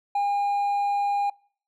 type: tone with hard clipping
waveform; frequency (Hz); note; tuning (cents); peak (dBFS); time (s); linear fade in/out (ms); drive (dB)
sine; 810; G#5; -43; -22; 0.15-1.3; 5; 2
effects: noise-tail reverb RT60 0.5 s tail -26 dB re dry